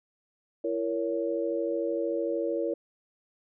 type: chord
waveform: sine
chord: A# diminished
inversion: second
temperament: just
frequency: 335.6 / 466.2 / 559.4 Hz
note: E4 / A#4 / C#5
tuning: +31 / 0 / +16 cents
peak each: -31 dBFS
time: 0.64-2.74 s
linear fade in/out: 5 ms
effects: none